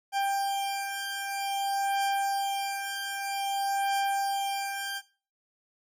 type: beating tone pair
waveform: 40% pulse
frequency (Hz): 791 / 791.52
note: G5 / G5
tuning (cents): +15 / +17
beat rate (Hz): 0.52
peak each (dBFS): -31 / -28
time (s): 0.12-5.02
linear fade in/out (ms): 50
effects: noise-tail reverb RT60 0.4 s tail -21 dB re dry + MP3 64 kbps